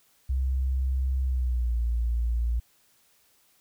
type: tone with pitch glide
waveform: sine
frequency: 65.41 to 58.27 Hz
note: C2 to A#1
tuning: 0 to 0 cents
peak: -23 dBFS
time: 0.29-2.6 s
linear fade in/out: 10 ms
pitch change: -200 cents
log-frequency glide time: 1.23-1.76 s
effects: white hiss -64 dBFS RMS until 3.6 s